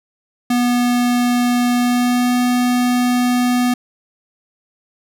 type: tone with pitch glide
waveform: square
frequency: 244 to 246.6 Hz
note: B3 to B3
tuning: -21 to -2 cents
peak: -14 dBFS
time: 0.5-3.74 s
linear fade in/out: 5 ms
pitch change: +19 cents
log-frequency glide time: 1.76-2.35 s
effects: none